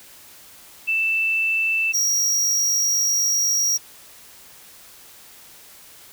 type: tone pair in turn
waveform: sine / square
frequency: 2653 / 5684 Hz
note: E7 / F8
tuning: +10 / +30 cents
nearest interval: octave + minor second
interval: 1320 cents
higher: second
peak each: -18 dBFS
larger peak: neither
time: 0.87-1.93 / 1.93-3.78 s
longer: second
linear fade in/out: 20 ms
effects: white hiss -46 dBFS RMS until 6.12 s